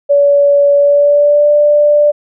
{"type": "tone with pitch glide", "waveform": "sine", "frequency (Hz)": [570, 589.8], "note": ["C#5", "D5"], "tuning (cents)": [48, 7], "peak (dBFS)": -5, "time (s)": [0.09, 2.12], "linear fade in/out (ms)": 20, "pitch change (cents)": 59, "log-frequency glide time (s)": [0.75, 1.5], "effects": []}